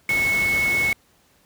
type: tone in noise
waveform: sine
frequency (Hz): 2199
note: C#7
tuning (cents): -14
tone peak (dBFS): -18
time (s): 0.09-0.93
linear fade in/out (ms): 2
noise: pink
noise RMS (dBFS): -30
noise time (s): 0.09-0.93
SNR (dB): +9
effects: pink hiss -59 dBFS RMS until 1.45 s + high-pass 60 Hz 12 dB/octave